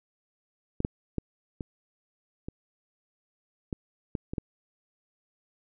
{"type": "clicks", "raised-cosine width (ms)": 3, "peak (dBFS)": [-16, -13, -15, -21, -23, -18, -17, -21, -16], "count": 9, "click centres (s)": [0.804, 0.849, 1.183, 1.608, 2.485, 3.728, 4.152, 4.335, 4.382], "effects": []}